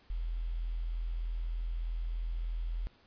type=tone with quantisation; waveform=sine; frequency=41.64 Hz; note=E1; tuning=18 cents sharp; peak=-32 dBFS; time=0.1-2.87 s; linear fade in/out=0 ms; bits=10; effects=pink hiss -64 dBFS RMS until 3.06 s + resampled to 11025 Hz